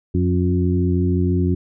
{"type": "harmonic tone with a mistuned harmonic", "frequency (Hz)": 89.4, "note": "F2", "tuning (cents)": 41, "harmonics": [1, 2, 3, 4], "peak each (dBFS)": [-18, -21, -23, -24], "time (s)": [0.14, 1.55], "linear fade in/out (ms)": 10, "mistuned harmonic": 3, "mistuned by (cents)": 24, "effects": []}